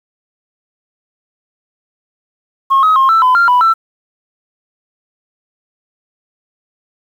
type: tone with pitch steps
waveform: sine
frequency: 1082 / 1269 / 1068 / 1328 / 1011 / 1388 / 988 / 1335 Hz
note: C#6 / D#6 / C6 / E6 / B5 / F6 / B5 / E6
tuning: -42 / +34 / +35 / +12 / +40 / -11 / 0 / +22 cents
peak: -5 dBFS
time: 2.7-3.74 s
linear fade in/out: 20 ms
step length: 130 ms
effects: tanh soft clip ceiling -4 dBFS + 7-bit